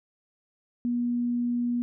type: tone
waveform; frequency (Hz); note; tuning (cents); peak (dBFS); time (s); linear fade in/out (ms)
sine; 241.1; B3; -41; -24; 0.85-1.82; 0
effects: none